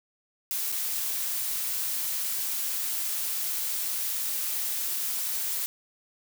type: noise with dropouts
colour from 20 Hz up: blue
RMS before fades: -30 dBFS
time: 0.51-5.66 s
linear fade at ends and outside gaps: 0 ms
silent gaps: 0.718-0.724 s
effects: none